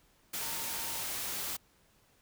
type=tone in noise; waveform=sine; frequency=914 Hz; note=A#5; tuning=34 cents flat; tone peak=-48 dBFS; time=0.41-1.02 s; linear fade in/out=10 ms; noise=white; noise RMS=-37 dBFS; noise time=0.33-1.57 s; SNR=-14 dB; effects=pink hiss -67 dBFS RMS until 2.21 s